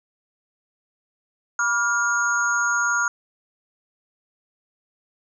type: tone cluster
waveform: sine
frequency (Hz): 974 / 1165 / 1411 / 6630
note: B5 / D6 / F6 / G#8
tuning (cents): -24 / -14 / +17 / -4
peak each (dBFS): -29 / -28 / -20 / -28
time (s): 1.59-3.08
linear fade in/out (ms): 2
effects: none